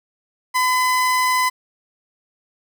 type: tone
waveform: 30% pulse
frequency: 1011 Hz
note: B5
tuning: 40 cents sharp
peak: -13 dBFS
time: 0.54-1.5 s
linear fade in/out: 20 ms
effects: none